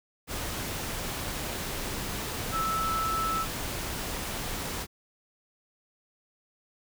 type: tone in noise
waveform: sine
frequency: 1313 Hz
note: E6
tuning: 7 cents flat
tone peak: -27 dBFS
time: 2.51-3.46 s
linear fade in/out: 50 ms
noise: pink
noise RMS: -34 dBFS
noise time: 0.27-4.87 s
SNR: +4 dB
effects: none